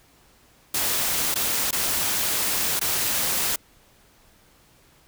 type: noise with dropouts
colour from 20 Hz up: white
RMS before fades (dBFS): -24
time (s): 0.74-3.56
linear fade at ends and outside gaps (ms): 5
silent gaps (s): 1.343-1.356 / 1.71-1.727 / 2.795-2.812
effects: pink hiss -57 dBFS RMS until 5.07 s